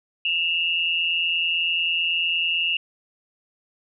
sine tone pair together, 2684 / 2853 Hz, E7 / F7, +31 / +36 cents, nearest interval minor second, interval 105 cents, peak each -23 dBFS, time 0.25-2.77 s, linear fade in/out 2 ms, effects none

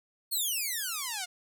5% pulse exponential sweep, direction down, 4417 to 698.5 Hz, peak -21 dBFS, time 0.31-1.26 s, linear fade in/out 20 ms, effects none

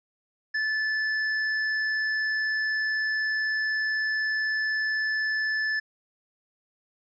triangle tone with tanh clipping, 1742 Hz, A6, 18 cents flat, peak -26 dBFS, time 0.54-5.8 s, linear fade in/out 10 ms, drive 13 dB, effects resampled to 16000 Hz

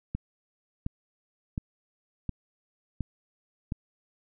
click train, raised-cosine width 5 ms, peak -18 dBFS, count 6, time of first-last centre 0.15-3.721 s, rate 1.4 Hz, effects none

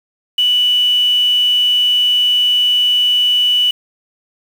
sine tone with quantisation, 2960 Hz, F#7, in tune, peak -10 dBFS, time 0.38-3.71 s, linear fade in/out 5 ms, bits 5, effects none

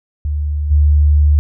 sine tone with level steps, 74 Hz, D2, 14 cents sharp, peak -15 / -7 dBFS, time 0.25-1.39 s, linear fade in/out 0 ms, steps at 0.7 s, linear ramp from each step 20 ms, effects none

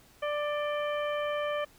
harmonic tone with a mistuned harmonic, 590 Hz, D5, 8 cents sharp, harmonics 1 / 2 / 3 / 4 / 5, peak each -30 / -36 / -40 / -42 / -44 dBFS, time 0.22-1.65 s, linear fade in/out 10 ms, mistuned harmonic 5, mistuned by +66 cents, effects pink hiss -59 dBFS RMS until 1.78 s

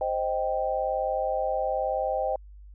sine chord, C minor, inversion none, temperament equal, 523.3 / 622.3 / 784 Hz, C5 / Eb5 / G5, 0 / 0 / 0 cents, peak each -29 dBFS, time 0.01-2.36 s, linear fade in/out 2 ms, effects added 50 Hz sine -44 dBFS peak until 2.74 s

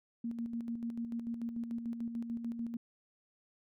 sine tone with tremolo, 233.1 Hz, A#3, in tune, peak -34 dBFS, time 0.24-2.77 s, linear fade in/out 5 ms, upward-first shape square, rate 6.8 Hz, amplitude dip 50%, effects none

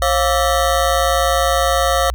25% pulse ring-modulated tone, 620 Hz, D#5, 6 cents flat, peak -7 dBFS, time 0.02-2.1 s, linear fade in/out 0 ms, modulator 79.7 Hz, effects added 60 Hz sine -22 dBFS peak until 2.14 s

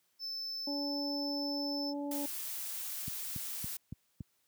triangle tone, 5274 Hz, E8, in tune, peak -36 dBFS, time 0.19-1.94 s, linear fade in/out 50 ms
harmonic tone, 286.4 Hz, D4, 43 cents flat, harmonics 1 / 2 / 3, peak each -36 / -42 / -46 dBFS, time 0.67-2.26 s, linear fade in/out 5 ms
blue noise, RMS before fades -40 dBFS, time 2.11-3.77 s, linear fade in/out 5 ms
click train, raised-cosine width 5 ms, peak -27 dBFS, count 5, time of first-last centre 3.08-4.207 s, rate 3.55 Hz
effects white hiss -75 dBFS RMS until 4.47 s + high-pass 80 Hz 12 dB/octave

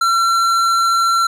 triangle tone with tanh clipping, 1357 Hz, E6, 50 cents sharp, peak -14 dBFS, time 0.01-1.27 s, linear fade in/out 5 ms, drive 18 dB, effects none

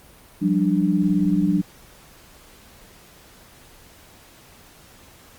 sine tone cluster, 176.8 / 195.2 / 295.8 Hz, F3 / G3 / D4, +22 / -7 / +13 cents, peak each -21 dBFS, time 0.41-1.62 s, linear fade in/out 20 ms, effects pink hiss -49 dBFS RMS until 5.38 s + Opus 32 kbps

